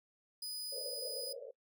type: tone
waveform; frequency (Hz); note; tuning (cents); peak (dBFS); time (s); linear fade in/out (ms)
sawtooth; 4978; D#8; 0; -37; 0.42-1.33; 5
type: band-pass noise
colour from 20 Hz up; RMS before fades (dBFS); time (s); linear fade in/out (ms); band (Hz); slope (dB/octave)
white; -46; 0.72-1.51; 10; 460 to 580; 96
effects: noise-tail reverb RT60 0.1 s tail -22 dB re dry